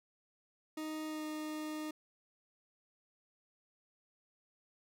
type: tone with pitch glide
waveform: 40% pulse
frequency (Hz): 311.1 to 307.5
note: D#4 to D#4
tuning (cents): 0 to -20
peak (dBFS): -38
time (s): 0.77-1.91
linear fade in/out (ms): 5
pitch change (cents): -20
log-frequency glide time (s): 1.07-1.24
effects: none